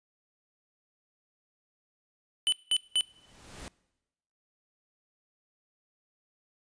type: tone bursts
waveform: square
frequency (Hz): 3012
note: F#7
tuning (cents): +30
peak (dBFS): -23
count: 3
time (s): 2.47-3.009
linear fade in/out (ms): 0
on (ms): 53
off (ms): 190
type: noise with exponential growth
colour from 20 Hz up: pink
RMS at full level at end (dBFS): -42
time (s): 2.8-3.68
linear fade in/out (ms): 0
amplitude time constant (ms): 190
effects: noise-tail reverb RT60 1.0 s tail -23 dB re dry + resampled to 22050 Hz